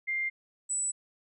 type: tone pair in turn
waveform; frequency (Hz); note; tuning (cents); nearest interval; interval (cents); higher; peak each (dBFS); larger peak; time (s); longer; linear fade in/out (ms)
sine; 2100 / 7929; C7 / B8; +6 / +6; octave + major seventh; 2300; second; -28; neither; 0.07-0.3 / 0.69-0.92; neither; 20
effects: none